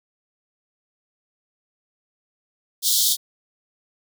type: high-pass noise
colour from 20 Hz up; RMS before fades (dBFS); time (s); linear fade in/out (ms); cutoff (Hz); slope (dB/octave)
pink; -19; 2.82-3.17; 50; 3300; 96
effects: none